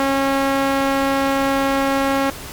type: tone with band-pass filter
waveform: sawtooth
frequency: 273 Hz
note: C#4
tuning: 26 cents flat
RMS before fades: -18 dBFS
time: 0-2.3 s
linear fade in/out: 2 ms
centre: 1000 Hz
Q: 0.53
effects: pink hiss -33 dBFS RMS until 2.52 s + MP3 96 kbps